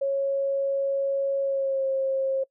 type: tone with pitch glide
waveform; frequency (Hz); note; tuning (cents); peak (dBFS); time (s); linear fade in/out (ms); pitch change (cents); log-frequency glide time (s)
sine; 550 to 535.9; C#5 to C5; -14 to +41; -22; 0.01-2.44; 10; -45; 1.42-1.86
effects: noise-tail reverb RT60 0.1 s tail -23 dB re dry